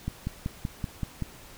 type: click train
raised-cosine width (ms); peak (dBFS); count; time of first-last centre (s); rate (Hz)
5; -17; 7; 0.08-1.223; 5.25
effects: pink hiss -49 dBFS RMS until 1.57 s